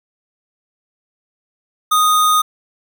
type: tone with sample-and-hold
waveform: sine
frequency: 1244.5 Hz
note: D#6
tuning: in tune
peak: -10 dBFS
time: 1.91-2.42 s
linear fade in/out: 10 ms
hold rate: 4900 Hz
effects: none